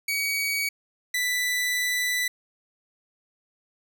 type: tone pair in turn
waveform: sawtooth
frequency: 2259 / 1982.4 Hz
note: C#7 / B6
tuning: +32 / +6 cents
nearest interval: major second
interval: 226 cents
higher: first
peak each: -21 / -20 dBFS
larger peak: second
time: 0.08-0.69 / 1.14-2.28 s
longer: second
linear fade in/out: 5 ms
effects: none